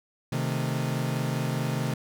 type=chord; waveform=40% pulse; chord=A diminished; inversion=first; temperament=equal; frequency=130.81 / 155.56 / 220 Hz; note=C3 / Eb3 / A3; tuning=0 / 0 / 0 cents; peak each=-28 / -30 / -33 dBFS; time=0.32-1.94 s; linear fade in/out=5 ms; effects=none